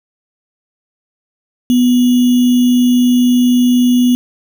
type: tone with sample-and-hold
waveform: sine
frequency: 246.9 Hz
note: B3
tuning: in tune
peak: -7 dBFS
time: 1.7-4.15 s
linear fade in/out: 0 ms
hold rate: 3150 Hz
effects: none